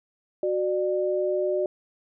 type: tone pair together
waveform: sine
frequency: 370 / 598.1 Hz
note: F#4 / D5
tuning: 0 / +31 cents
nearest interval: minor sixth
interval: 831 cents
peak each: -25 dBFS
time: 0.43-1.66 s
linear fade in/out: 2 ms
effects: none